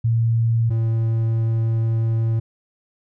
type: tone pair in turn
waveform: sine / triangle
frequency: 114.9 / 113.19 Hz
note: A#2 / A2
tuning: -25 / +49 cents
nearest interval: unison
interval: 26 cents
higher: first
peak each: -15 dBFS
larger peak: neither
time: 0.04-0.7 / 0.7-2.4 s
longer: second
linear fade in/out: 10 ms
effects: none